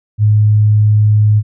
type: tone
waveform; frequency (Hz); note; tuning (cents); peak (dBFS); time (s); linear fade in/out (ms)
sine; 106; G#2; +36; -6; 0.18-1.43; 50
effects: none